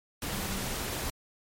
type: tone in noise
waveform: sine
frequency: 195.1 Hz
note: G3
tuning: 8 cents flat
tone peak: -39 dBFS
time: 0.32-0.66 s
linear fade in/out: 2 ms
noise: pink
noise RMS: -34 dBFS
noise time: 0.22-1.1 s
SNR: -8 dB
effects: MP3 64 kbps